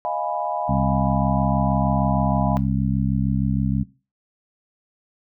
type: chord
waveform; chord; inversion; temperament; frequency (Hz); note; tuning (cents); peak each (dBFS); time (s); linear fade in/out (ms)
sine; F half-diminished seventh; third; equal; 622.3 / 698.5 / 830.6 / 987.8; Eb5 / F5 / Ab5 / Cb6; 0 / 0 / 0 / 0; -28 / -27 / -27 / -29; 0.05-2.57; 0
type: harmonic tone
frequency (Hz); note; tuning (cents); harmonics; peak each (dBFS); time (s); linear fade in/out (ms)
66.4; C2; +26; 1 / 2 / 3 / 4; -27 / -22 / -23 / -28; 0.68-3.84; 20
effects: noise-tail reverb RT60 0.3 s tail -17 dB re dry